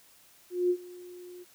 sine tone with ADSR envelope, 357.5 Hz, F4, 41 cents sharp, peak -21 dBFS, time 0.5-1.45 s, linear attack 200 ms, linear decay 67 ms, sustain -22 dB, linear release 30 ms, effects white hiss -59 dBFS RMS until 1.54 s

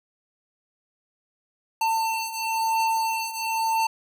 square beating tone pair, 896 / 896.99 Hz, A5 / A5, +31 / +33 cents, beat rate 0.99 Hz, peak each -29 / -25 dBFS, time 1.81-3.87 s, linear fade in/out 5 ms, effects none

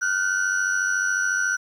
sine tone cluster, 1431 / 1525 / 5880 Hz, F6 / G6 / F#8, +42 / -48 / -12 cents, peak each -23 / -22 / -28 dBFS, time 0.01-1.57 s, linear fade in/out 20 ms, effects tanh soft clip ceiling -15 dBFS + 9-bit

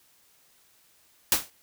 white noise with exponential decay, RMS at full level -17 dBFS, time 1.32-1.5 s, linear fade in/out 2 ms, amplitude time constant 37 ms, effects white hiss -62 dBFS RMS until 1.62 s

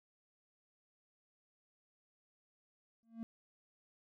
triangle tone with exponential growth, 227.8 Hz, A#3, 40 cents flat, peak -35 dBFS, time 3.03-3.23 s, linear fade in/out 0 ms, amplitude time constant 42 ms, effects none

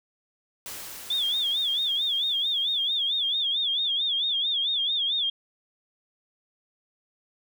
white noise with exponential decay, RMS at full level -37 dBFS, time 0.66-4.57 s, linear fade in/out 0 ms, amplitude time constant 850 ms
sine tone with vibrato, 3446 Hz, A7, 37 cents flat, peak -23 dBFS, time 1.1-5.3 s, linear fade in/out 5 ms, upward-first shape sine, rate 4.5 Hz, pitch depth 130 cents each way
effects none

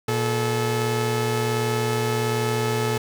sawtooth tone pair together, 118.5 / 432.7 Hz, A#2 / A4, +29 / -29 cents, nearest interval octave + minor seventh, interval 2242 cents, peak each -20 dBFS, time 0.08-2.98 s, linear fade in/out 5 ms, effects none

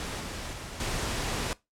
pink noise with level steps, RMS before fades -35 / -37 / -40 / -31 dBFS, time 0-1.53 s, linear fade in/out 0 ms, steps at 0.2 / 0.53 / 0.8 s, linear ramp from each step 2 ms, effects noise-tail reverb RT60 0.2 s tail -20 dB re dry + low-pass 9000 Hz 12 dB/octave

